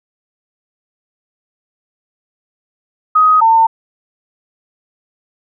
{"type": "tone pair in turn", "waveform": "sine", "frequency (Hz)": [1256, 902.1], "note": ["D#6", "A5"], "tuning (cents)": [16, 43], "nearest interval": "tritone", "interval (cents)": 573, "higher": "first", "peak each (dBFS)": -6, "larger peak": "neither", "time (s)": [[3.15, 3.41], [3.41, 3.67]], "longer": "neither", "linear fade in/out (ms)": 10, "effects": []}